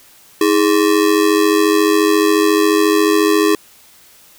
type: ring-modulated tone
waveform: square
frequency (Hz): 366.1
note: F#4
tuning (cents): -18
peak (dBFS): -8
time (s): 0.41-3.55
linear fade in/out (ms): 2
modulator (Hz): 47.1
effects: white hiss -46 dBFS RMS until 4.38 s